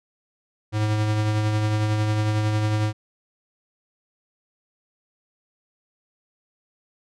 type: tone with tremolo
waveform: square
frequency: 106.9 Hz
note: A2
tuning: 49 cents flat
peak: -19 dBFS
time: 0.72-2.93 s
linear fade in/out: 50 ms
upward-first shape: triangle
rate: 11 Hz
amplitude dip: 35%
effects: low-pass 7000 Hz 12 dB/octave